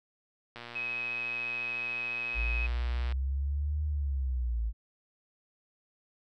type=click train; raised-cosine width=0.3 ms; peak=-27 dBFS; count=306; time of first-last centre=0.56-3.123 s; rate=119 Hz
type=tone with vibrato; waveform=sine; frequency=2541 Hz; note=D#7; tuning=36 cents sharp; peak=-32 dBFS; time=0.75-2.67 s; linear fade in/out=10 ms; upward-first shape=sine; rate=14 Hz; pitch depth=9 cents each way
type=linear two-way sweep; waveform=sine; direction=up then down; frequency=53.6 to 75.8 to 53.6 Hz; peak=-28 dBFS; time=2.34-4.73 s; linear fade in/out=50 ms; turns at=3.84 s
effects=none